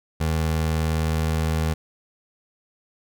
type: tone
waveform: 25% pulse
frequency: 79.5 Hz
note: D#2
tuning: 38 cents sharp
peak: -17 dBFS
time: 0.2-1.74 s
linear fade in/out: 10 ms
effects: none